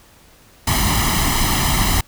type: noise with comb filter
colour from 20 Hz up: pink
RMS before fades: -17 dBFS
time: 0.67-2.01 s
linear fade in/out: 5 ms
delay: 0.99 ms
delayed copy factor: +0.75
effects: pink hiss -49 dBFS RMS until 2.07 s